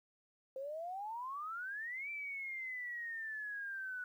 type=exponential two-way sweep; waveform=sine; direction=up then down; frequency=519 to 2349 to 1472 Hz; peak=-40 dBFS; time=0.56-4.04 s; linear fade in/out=2 ms; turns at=2.1 s; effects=12-bit